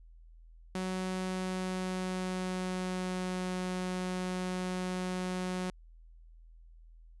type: tone with pitch glide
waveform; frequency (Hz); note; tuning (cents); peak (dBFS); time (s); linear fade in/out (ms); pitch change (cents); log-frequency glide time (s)
sawtooth; 185.8 to 183.14; F#3 to F#3; +7 to -17; -29; 0.75-5.7; 2; -24; 1.22-3.53
effects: added 41 Hz sine -52 dBFS peak until 7.2 s + resampled to 24000 Hz